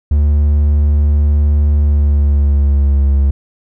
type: tone with pitch glide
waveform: triangle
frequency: 73.42 to 69.3 Hz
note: D2 to C#2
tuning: 0 to 0 cents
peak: -6 dBFS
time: 0.11-3.31 s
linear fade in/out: 5 ms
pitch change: -100 cents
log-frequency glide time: 1.77-3.1 s
effects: none